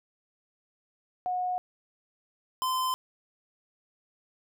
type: tone pair in turn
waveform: sine / square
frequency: 728 / 1029.5 Hz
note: F#5 / C6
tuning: -28 / -28 cents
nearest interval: tritone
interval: 600 cents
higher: second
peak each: -27 dBFS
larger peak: neither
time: 1.26-1.58 / 2.62-2.94 s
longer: neither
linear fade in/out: 0 ms
effects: none